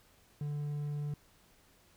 triangle tone, 146.8 Hz, D3, in tune, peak -32 dBFS, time 0.41-1.14 s, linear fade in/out 2 ms, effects pink hiss -65 dBFS RMS until 1.96 s

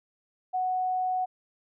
sine tone, 740 Hz, F#5, in tune, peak -25 dBFS, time 0.53-1.26 s, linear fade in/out 20 ms, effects none

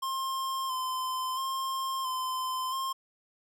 square tone with vibrato, 1046.5 Hz, C6, in tune, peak -31 dBFS, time 0.02-2.93 s, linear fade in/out 10 ms, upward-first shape square, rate 0.74 Hz, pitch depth 26 cents each way, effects none

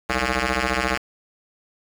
5% pulse ring-modulated tone, 126.9 Hz, B2, 47 cents sharp, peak -6 dBFS, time 0.09-0.98 s, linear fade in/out 10 ms, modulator 959 Hz, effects low-pass 6000 Hz 12 dB/octave + 7-bit

